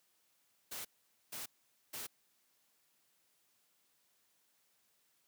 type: noise bursts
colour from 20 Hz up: white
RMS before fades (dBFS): -44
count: 3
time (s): 0.71-2.07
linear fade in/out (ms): 10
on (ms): 140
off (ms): 470
effects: white hiss -75 dBFS RMS until 5.27 s + high-pass 100 Hz 12 dB/octave